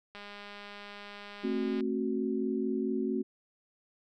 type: click train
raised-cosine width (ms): 0.3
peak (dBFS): -30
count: 339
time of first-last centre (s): 0.15-1.807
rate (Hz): 204
type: chord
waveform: sine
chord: F# diminished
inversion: first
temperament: just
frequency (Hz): 222 / 266.4 / 370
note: A3 / C4 / F#4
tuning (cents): +16 / +31 / 0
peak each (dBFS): -33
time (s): 1.43-3.23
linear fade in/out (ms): 20
effects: none